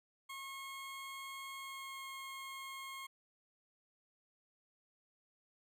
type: tone with pitch glide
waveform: 20% pulse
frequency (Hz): 1085 to 1078.1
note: C#6 to C#6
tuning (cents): -37 to -49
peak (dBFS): -40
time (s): 0.29-3.07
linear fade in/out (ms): 10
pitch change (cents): -12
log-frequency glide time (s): 1.57-2.04
effects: none